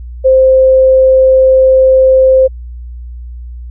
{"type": "tone", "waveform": "sine", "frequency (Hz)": 523.3, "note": "C5", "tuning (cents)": 0, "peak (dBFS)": -3, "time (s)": [0.24, 2.48], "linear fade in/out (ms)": 20, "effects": ["added 60 Hz sine -23 dBFS peak until 3.7 s"]}